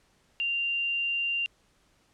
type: tone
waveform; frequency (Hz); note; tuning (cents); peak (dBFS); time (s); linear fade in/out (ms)
sine; 2780; F7; -9; -26; 0.4-1.46; 0
effects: pink hiss -66 dBFS RMS until 2.13 s + low-pass 9000 Hz 12 dB/octave